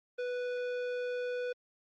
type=tone with tanh clipping; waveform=sine; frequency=493.6 Hz; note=B4; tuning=1 cent flat; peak=-35 dBFS; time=0.18-1.53 s; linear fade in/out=10 ms; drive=14 dB; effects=Opus 24 kbps